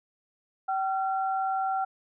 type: tone pair together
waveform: sine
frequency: 768.3 / 1369 Hz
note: G5 / F6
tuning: -35 / -35 cents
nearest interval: minor seventh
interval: 1000 cents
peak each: -26 / -33 dBFS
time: 0.68-1.85 s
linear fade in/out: 10 ms
effects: none